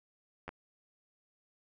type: clicks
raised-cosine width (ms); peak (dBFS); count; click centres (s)
0.5; -26; 2; 0.48 / 0.491
effects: none